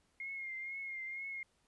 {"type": "tone with vibrato", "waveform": "sine", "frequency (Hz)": 2136, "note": "C7", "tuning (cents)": 35, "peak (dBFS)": -40, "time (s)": [0.2, 1.43], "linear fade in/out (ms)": 2, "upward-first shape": "triangle", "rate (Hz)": 2.1, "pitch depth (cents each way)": 50, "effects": ["pink hiss -75 dBFS RMS until 1.67 s", "resampled to 24000 Hz"]}